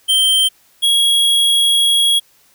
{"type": "tone pair in turn", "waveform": "square", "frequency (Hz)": [3136, 3312], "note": ["G7", "G#7"], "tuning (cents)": [0, -5], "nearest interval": "minor second", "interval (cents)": 95, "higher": "second", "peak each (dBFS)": -11, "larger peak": "neither", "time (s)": [[0.08, 0.49], [0.82, 2.2]], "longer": "second", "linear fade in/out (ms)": 20, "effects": ["white hiss -53 dBFS RMS until 2.54 s"]}